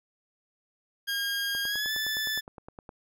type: tone with pitch glide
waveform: 20% pulse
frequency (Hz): 1620 to 1746.3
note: G#6 to A6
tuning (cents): -43 to -14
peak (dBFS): -23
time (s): 1.07-2.41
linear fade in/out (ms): 20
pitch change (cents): +129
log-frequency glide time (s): 1.64-1.92
type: click train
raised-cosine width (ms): 1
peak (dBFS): -29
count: 14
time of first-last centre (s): 1.55-2.892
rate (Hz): 9.69
effects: none